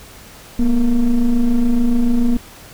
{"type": "ring-modulated tone", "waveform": "triangle", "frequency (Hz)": 113.5, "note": "A#2", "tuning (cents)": -46, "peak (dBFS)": -6, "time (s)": [0.59, 2.37], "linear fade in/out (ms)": 5, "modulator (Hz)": 127, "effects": ["pink hiss -40 dBFS RMS until 2.73 s"]}